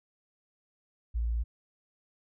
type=tone; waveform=sine; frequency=57.4 Hz; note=A#1; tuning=26 cents flat; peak=-27 dBFS; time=1.14-1.44 s; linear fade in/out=20 ms; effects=none